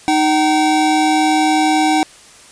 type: tone pair together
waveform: square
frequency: 309.4 / 764 Hz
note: D#4 / G5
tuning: -10 / -45 cents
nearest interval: octave + major third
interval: 1565 cents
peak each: -15 dBFS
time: 0.08-2.03 s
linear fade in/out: 0 ms
effects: white hiss -42 dBFS RMS until 2.51 s + resampled to 22050 Hz